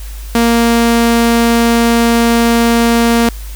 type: tone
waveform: sawtooth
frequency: 233.1 Hz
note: A#3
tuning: in tune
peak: -4 dBFS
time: 0.35-3.29 s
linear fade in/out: 2 ms
effects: added 51 Hz sine -23 dBFS peak until 3.55 s + white hiss -36 dBFS RMS until 3.55 s